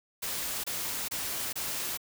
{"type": "noise bursts", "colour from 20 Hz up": "white", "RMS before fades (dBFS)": -34, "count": 4, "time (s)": [0.22, 1.975], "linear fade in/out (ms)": 10, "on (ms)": 420, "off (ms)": 25, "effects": []}